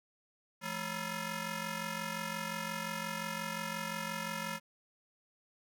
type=ring-modulated tone; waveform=10% pulse; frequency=382.1 Hz; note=G4; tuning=44 cents flat; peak=-25 dBFS; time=0.61-4.6 s; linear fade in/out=50 ms; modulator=596 Hz; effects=none